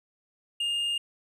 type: tone with tanh clipping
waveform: sine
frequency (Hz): 2825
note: F7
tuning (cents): +19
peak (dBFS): -27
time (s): 0.6-0.98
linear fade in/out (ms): 5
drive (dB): 5
effects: none